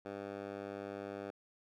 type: tone with band-pass filter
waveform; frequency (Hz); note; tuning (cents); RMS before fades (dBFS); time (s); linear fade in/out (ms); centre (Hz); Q
10% pulse; 100; G2; +35; -44; 0.05-1.31; 10; 620; 0.7
effects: none